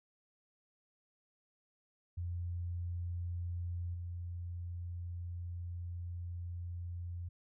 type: tone with level steps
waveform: sine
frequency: 87.2 Hz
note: F2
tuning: 2 cents flat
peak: -36 / -39 dBFS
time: 2.17-7.29 s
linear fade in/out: 10 ms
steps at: 3.94 s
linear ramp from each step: 5 ms
effects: none